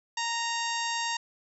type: harmonic tone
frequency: 929 Hz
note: A#5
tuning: 6 cents flat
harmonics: 1 / 2 / 3 / 4 / 5 / 6 / 7 / 8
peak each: -32 / -35 / -37 / -38 / -39 / -40 / -40 / -41 dBFS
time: 0.17-1.17 s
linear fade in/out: 5 ms
effects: none